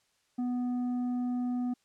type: tone with tanh clipping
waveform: sine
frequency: 246.9 Hz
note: B3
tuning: in tune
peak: -30 dBFS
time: 0.38-1.74 s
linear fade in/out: 10 ms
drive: 6 dB
effects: white hiss -72 dBFS RMS until 1.84 s + low-pass 8000 Hz 12 dB/octave